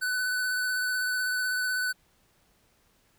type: tone with vibrato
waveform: square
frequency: 1500 Hz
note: F#6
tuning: 23 cents sharp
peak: -27 dBFS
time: 0.01-1.93 s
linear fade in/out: 20 ms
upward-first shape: sine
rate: 16 Hz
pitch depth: 17 cents each way
effects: pink hiss -66 dBFS RMS until 3.18 s